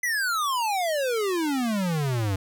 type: exponential sweep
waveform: square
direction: down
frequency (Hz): 2026 to 92.9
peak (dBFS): -24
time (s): 0.03-2.36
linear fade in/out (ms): 5
effects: none